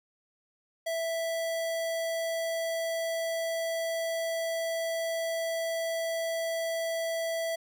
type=tone; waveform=square; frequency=659.3 Hz; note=E5; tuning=in tune; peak=-30 dBFS; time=0.86-7.56 s; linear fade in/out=10 ms; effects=none